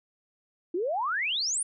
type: exponential sweep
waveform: sine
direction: up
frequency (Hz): 326.6 to 9956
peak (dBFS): -26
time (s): 0.74-1.63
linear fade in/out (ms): 5
effects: none